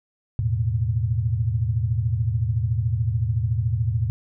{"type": "chord", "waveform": "sine", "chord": "E suspended fourth", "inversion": "none", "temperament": "just", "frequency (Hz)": [82.41, 109.88, 123.61], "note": ["E2", "A2", "B2"], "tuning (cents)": [0, -2, 2], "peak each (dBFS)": [-27, -22, -25], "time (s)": [0.39, 4.1], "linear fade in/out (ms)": 0, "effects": []}